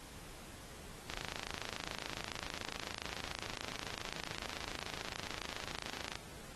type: click train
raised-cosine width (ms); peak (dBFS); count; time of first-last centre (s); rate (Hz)
0.2; -21; 138; 1.1-6.155; 27.1
effects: pink hiss -53 dBFS RMS until 6.55 s + AAC 32 kbps